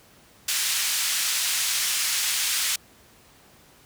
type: band-pass noise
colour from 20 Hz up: white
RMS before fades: -25 dBFS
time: 0.48-2.76 s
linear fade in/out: 5 ms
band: 1800 to 8900 Hz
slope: 12 dB/octave
effects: pink hiss -54 dBFS RMS until 3.85 s + high-pass 60 Hz 12 dB/octave